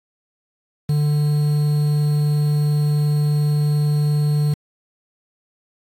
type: tone with quantisation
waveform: triangle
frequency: 148.1 Hz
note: D3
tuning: 15 cents sharp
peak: -13 dBFS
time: 0.89-4.54 s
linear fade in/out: 5 ms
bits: 6
effects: AAC 64 kbps